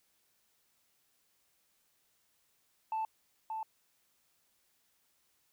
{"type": "tone with echo", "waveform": "sine", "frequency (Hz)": 881, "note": "A5", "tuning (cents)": 2, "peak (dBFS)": -30, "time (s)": [2.92, 3.05], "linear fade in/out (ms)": 2, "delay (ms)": 580, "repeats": 1, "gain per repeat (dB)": -5, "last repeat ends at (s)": 3.63, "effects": ["tanh soft clip ceiling -30 dBFS", "white hiss -74 dBFS RMS until 5.52 s"]}